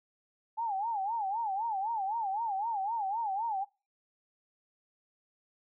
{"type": "tone with vibrato", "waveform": "sine", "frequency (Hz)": 845, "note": "G#5", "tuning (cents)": 30, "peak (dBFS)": -30, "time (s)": [0.57, 3.65], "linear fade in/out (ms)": 20, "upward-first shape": "sine", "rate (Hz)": 3.9, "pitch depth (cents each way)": 180, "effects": ["noise-tail reverb RT60 0.3 s tail -24 dB re dry"]}